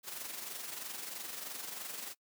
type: noise with amplitude modulation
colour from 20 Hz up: white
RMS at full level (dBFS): -41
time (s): 0.03-2.15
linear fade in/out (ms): 50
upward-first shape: sine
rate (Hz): 23.1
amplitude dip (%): 50
effects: noise-tail reverb RT60 0.1 s tail -24 dB re dry + high-pass 200 Hz 12 dB/octave